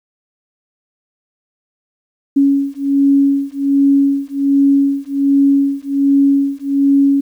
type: beating tone pair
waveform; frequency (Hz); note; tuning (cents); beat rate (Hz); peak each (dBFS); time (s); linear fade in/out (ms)
sine; 277.5 / 278.8; C#4 / C#4; +2 / +10; 1.3; -13; 2.36-7.21; 10
effects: 8-bit